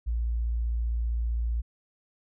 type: tone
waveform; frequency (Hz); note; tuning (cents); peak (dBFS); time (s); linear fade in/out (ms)
sine; 57.7; A#1; -17; -25; 0.06-1.62; 20
effects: none